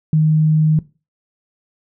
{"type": "tone", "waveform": "sine", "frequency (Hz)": 155.56, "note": "D#3", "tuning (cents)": 0, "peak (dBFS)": -10, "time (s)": [0.13, 0.79], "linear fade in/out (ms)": 2, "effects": ["noise-tail reverb RT60 0.3 s tail -19 dB re dry"]}